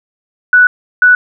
sine tone bursts at uneven times, 1480 Hz, F#6, in tune, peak -3 dBFS, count 2, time 0.53-0.67 / 1.02-1.15 s, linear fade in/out 2 ms, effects none

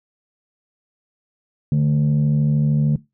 sine tone pair together, 146.83 / 220 Hz, D3 / A3, 0 / 0 cents, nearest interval perfect fifth, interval 700 cents, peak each -13 / -20 dBFS, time 1.72-2.96 s, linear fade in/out 2 ms, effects noise-tail reverb RT60 0.2 s tail -19 dB re dry + tanh soft clip ceiling -11 dBFS

